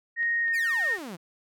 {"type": "tone with pitch glide", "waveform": "sine", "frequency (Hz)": [1864.7, 1844.3], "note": ["A#6", "A#6"], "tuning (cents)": [0, -19], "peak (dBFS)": -23, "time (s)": [0.16, 0.98], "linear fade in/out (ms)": 50, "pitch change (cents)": -19, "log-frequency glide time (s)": [0.43, 0.48]}
{"type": "click train", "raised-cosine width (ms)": 0.3, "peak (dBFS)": -31, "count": 4, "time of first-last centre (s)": [0.23, 0.986], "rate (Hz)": 3.97}
{"type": "exponential sweep", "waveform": "sawtooth", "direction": "down", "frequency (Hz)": [2637, 157.4], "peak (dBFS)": -32, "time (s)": [0.53, 1.17], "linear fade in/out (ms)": 20}
{"effects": []}